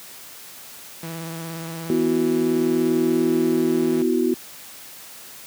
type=tone with vibrato; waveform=sawtooth; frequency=164.5 Hz; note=E3; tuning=3 cents flat; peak=-26 dBFS; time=1.03-4.02 s; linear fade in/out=2 ms; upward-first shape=sine; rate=17 Hz; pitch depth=25 cents each way
type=chord; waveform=sine; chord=B suspended fourth; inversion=none; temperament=equal; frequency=246.9 / 329.6 / 370 Hz; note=B3 / E4 / F#4; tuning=0 / 0 / 0 cents; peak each=-22 / -22 / -21 dBFS; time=1.9-4.34 s; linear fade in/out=0 ms
effects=white hiss -41 dBFS RMS until 5.46 s + high-pass 100 Hz 12 dB/octave